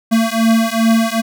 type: beating tone pair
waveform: square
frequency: 224.7 / 227.2 Hz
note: A3 / A#3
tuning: +37 / -44 cents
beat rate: 2.5 Hz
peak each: -15 dBFS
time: 0.11-1.22 s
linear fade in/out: 20 ms
effects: none